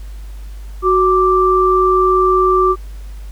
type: tone pair together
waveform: sine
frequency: 371.3 / 1174.7 Hz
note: F#4 / D6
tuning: +6 / 0 cents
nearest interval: octave + minor sixth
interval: 1994 cents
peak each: -12 dBFS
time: 0.82-2.76 s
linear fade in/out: 50 ms
effects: added 50 Hz sine -27 dBFS peak until 3.31 s + pink hiss -47 dBFS RMS until 3.31 s